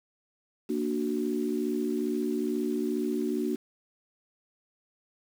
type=chord; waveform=sine; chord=Bb augmented; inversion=none; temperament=equal with one note detuned; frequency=233.1 / 295.4 / 370 Hz; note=Bb3 / D4 / F#4; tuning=0 / +10 / 0 cents; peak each=-31 dBFS; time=0.69-3.56 s; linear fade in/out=10 ms; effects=8-bit

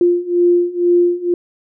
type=beating tone pair; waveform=sine; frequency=349.2 / 351.3 Hz; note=F4 / F4; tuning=0 / +10 cents; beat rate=2.1 Hz; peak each=-15 / -13 dBFS; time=0.01-1.34 s; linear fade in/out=2 ms; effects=none

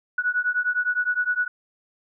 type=beating tone pair; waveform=sine; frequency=1466 / 1475.8 Hz; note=F#6 / F#6; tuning=-16 / -5 cents; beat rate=9.8 Hz; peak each=-24 dBFS; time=0.18-1.48 s; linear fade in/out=5 ms; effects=none

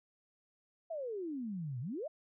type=exponential two-way sweep; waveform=sine; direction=down then up; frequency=682 to 116.2 to 682 Hz; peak=-37 dBFS; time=0.9-2.08 s; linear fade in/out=10 ms; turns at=1.8 s; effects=none

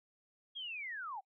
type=linear sweep; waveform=sine; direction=down; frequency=3322 to 722 Hz; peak=-40 dBFS; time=0.55-1.21 s; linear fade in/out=20 ms; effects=noise-tail reverb RT60 0.1 s tail -26 dB re dry

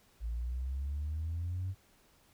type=exponential sweep; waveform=sine; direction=up; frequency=55 to 96.4 Hz; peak=-32 dBFS; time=0.2-1.75 s; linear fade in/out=50 ms; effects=tanh soft clip ceiling -30 dBFS + pink hiss -66 dBFS RMS until 2.33 s

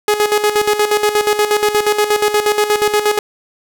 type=tone with tremolo; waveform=sawtooth; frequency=419.1 Hz; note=G#4; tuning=16 cents sharp; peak=-6 dBFS; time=0.08-3.19 s; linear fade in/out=2 ms; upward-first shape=square; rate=8.4 Hz; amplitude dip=65%; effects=none

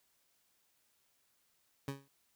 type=tone with exponential decay; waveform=20% pulse; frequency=138.1 Hz; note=C#3; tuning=6 cents flat; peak=-30 dBFS; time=1.88-2.08 s; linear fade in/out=2 ms; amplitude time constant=43 ms; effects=white hiss -75 dBFS RMS until 2.35 s

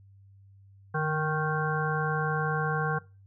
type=harmonic tone with a mistuned harmonic; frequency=155.56 Hz; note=D#3; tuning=in tune; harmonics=1 / 3 / 5 / 7 / 9 / 10; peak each=-29 / -33 / -34 / -35 / -37 / -34 dBFS; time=0.94-2.99 s; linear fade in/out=10 ms; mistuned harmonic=1; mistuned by=-36 cents; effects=noise-tail reverb RT60 0.3 s tail -20 dB re dry + added 98 Hz sine -52 dBFS peak until 3.26 s

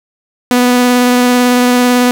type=tone with vibrato; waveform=sawtooth; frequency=246.9 Hz; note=B3; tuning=in tune; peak=-3 dBFS; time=0.51-2.11 s; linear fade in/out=0 ms; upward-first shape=sine; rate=18 Hz; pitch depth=11 cents each way; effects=7-bit

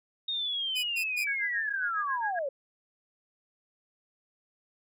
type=linear sweep; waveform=sine; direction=down; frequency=3729 to 523.3 Hz; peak=-29 dBFS; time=0.28-2.49 s; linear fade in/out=5 ms
type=tone bursts; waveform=sawtooth; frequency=2489 Hz; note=D#7; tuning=in tune; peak=-27 dBFS; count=3; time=0.75-1.248 s; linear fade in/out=20 ms; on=86 ms; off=120 ms
type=tone with tremolo; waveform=sine; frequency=1647 Hz; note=G#6; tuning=15 cents flat; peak=-29 dBFS; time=1.27-2.39 s; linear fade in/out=2 ms; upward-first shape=sine; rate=7.3 Hz; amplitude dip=100%
effects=none

